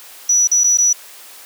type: tone with dropouts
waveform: sine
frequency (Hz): 5890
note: F#8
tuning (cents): -9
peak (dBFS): -10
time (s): 0.29-0.93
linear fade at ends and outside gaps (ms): 5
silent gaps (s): 0.474-0.514 / 0.637-0.641 / 0.774-0.784
effects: white hiss -39 dBFS RMS until 1.45 s + high-pass 400 Hz 12 dB/octave